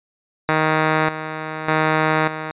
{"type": "tone with tremolo", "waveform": "5% pulse", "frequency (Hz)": 156.5, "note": "D#3", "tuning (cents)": 10, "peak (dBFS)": -4, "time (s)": [0.49, 2.51], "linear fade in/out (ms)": 0, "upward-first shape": "square", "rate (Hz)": 0.84, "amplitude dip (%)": 70, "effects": ["resampled to 8000 Hz"]}